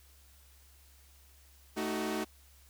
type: chord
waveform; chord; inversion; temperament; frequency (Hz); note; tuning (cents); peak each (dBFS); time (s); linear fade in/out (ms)
sawtooth; D# diminished; second; equal with one note detuned; 220 / 311.1 / 375.8; A3 / D#4 / F#4; 0 / 0 / +27; -33; 1.76-2.25; 20
effects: added 68 Hz sine -59 dBFS peak until 2.69 s + white hiss -63 dBFS RMS until 2.69 s